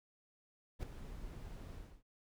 brown noise with ADSR envelope, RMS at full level -37 dBFS, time 0.79-2.03 s, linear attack 42 ms, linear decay 3 ms, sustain -11 dB, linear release 290 ms, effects none

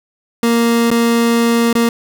30% pulse tone with dropouts, 233.1 Hz, A#3, in tune, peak -8 dBFS, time 0.43-1.89 s, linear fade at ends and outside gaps 2 ms, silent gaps 0.904-0.913 / 1.729-1.752 s, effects none

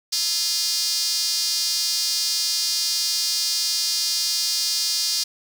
square tone with high-pass filter, 189.2 Hz, F#3, 39 cents sharp, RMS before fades -23 dBFS, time 0.12-5.24 s, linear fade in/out 10 ms, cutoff 4900 Hz, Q 4.1, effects none

